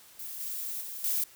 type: noise with level steps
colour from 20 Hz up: violet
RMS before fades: -40 / -36 / -40 / -29 dBFS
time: 0.19-1.24 s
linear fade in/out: 5 ms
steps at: 0.4 / 0.81 / 1.04 s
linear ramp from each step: 2 ms
effects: white hiss -55 dBFS RMS until 1.35 s